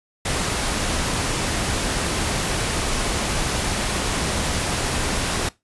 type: noise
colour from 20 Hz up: pink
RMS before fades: -23 dBFS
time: 0.25-5.49 s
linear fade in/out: 5 ms
effects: noise-tail reverb RT60 0.2 s tail -20 dB re dry + resampled to 24000 Hz